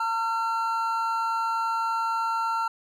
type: tone pair together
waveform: triangle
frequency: 908 / 1364.4 Hz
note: A#5 / F6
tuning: -46 / -41 cents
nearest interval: perfect fifth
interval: 705 cents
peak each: -25 / -25 dBFS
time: 0-2.68 s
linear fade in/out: 5 ms
effects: none